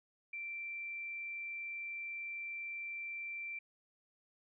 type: tone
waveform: sine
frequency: 2349 Hz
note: D7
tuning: in tune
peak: -40 dBFS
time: 0.33-3.59 s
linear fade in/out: 5 ms
effects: none